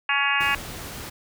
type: harmonic tone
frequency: 280.5 Hz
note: C#4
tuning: 21 cents sharp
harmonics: 3 / 4 / 5 / 6 / 7 / 8 / 9 / 10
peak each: -30 / -27 / -32 / -25 / -30 / -30 / -26 / -28 dBFS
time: 0.09-0.55 s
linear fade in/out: 2 ms
type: noise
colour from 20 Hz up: pink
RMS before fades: -36 dBFS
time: 0.4-1.1 s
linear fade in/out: 10 ms
effects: none